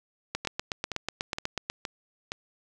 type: two click trains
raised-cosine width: 0.2 ms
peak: -12 / -15 dBFS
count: 12 / 5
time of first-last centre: 0.35-1.7 / 0.45-2.319 s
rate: 8.15 / 2.14 Hz
effects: none